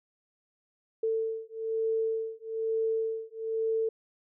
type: beating tone pair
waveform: sine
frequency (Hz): 445.9 / 447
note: A4 / A4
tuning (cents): +23 / +27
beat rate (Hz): 1.1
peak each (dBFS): -31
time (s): 1.03-3.89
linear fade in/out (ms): 5
effects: none